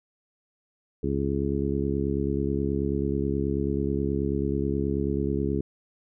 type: harmonic tone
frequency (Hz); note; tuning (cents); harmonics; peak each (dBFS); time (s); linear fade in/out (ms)
69.3; C#2; 0; 1 / 2 / 3 / 4 / 5 / 6; -31 / -31 / -31 / -31 / -31 / -31; 1.03-5.61; 5
effects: none